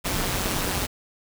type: noise with amplitude modulation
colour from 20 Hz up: pink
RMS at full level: -23 dBFS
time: 0.04-0.87 s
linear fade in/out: 20 ms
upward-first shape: sine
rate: 189 Hz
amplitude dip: 70%
effects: none